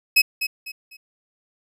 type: tone with echo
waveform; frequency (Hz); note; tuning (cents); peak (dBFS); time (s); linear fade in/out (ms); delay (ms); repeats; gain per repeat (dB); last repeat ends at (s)
30% pulse; 2560; D#7; +49; -9; 0.16-0.22; 10; 250; 3; -10; 0.97
effects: none